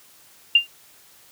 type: tone with exponential decay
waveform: sine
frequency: 2794 Hz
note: F7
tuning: in tune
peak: -7 dBFS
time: 0.55-0.67 s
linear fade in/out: 5 ms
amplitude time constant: 25 ms
effects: white hiss -52 dBFS RMS until 1.31 s + high-pass 60 Hz 12 dB/octave